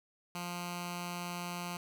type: tone with notch filter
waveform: 10% pulse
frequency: 175.5 Hz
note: F3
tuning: 9 cents sharp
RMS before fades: -40 dBFS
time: 0.35-1.77 s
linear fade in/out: 2 ms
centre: 440 Hz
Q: 0.69
effects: none